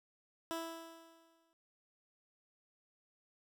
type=tone with exponential decay; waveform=15% pulse; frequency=329.6 Hz; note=E4; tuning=in tune; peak=-30 dBFS; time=0.51-1.53 s; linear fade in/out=0 ms; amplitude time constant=220 ms; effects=none